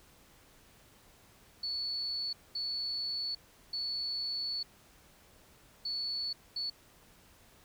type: tone bursts at uneven times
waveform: sine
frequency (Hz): 4435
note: C#8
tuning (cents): 0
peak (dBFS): -33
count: 5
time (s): 1.63-2.33 / 2.55-3.35 / 3.73-4.63 / 5.85-6.33 / 6.56-6.7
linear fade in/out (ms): 5
effects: pink hiss -61 dBFS RMS until 7.64 s